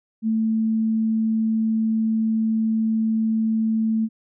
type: tone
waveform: sine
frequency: 221.6 Hz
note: A3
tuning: 13 cents sharp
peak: -18 dBFS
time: 0.22-4.09 s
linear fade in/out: 50 ms
effects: none